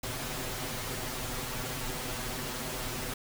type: noise with comb filter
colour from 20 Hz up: pink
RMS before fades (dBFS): -36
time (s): 0.03-3.14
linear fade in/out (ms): 5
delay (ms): 7.9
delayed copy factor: +0.95
effects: none